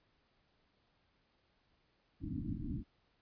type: low-pass noise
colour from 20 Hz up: white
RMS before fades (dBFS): -40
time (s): 2.2-2.84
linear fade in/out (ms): 50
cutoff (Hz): 310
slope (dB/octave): 96
effects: pink hiss -75 dBFS RMS until 3.21 s + resampled to 11025 Hz